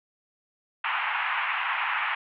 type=band-pass noise; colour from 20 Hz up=pink; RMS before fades=-28 dBFS; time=0.84-2.15 s; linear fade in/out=5 ms; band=850 to 2800 Hz; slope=48 dB/octave; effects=none